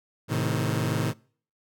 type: chord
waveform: sawtooth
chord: A diminished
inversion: none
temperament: just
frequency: 110 / 132 / 158.4 Hz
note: A2 / C3 / Eb3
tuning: 0 / +16 / +31 cents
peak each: -24 / -25 / -25 dBFS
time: 0.28-1.14 s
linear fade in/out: 50 ms
effects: noise-tail reverb RT60 0.5 s tail -25 dB re dry